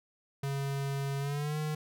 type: tone with pitch glide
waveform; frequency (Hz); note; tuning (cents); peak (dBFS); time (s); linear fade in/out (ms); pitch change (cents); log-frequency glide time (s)
square; 138.59 to 152.89; C#3 to D#3; 0 to -30; -32; 0.43-1.75; 5; +170; 1.19-1.58
effects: none